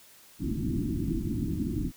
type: low-pass noise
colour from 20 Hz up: white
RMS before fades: -30 dBFS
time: 0.39-1.92 s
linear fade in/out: 50 ms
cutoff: 340 Hz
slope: 96 dB/octave
effects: white hiss -55 dBFS RMS until 1.96 s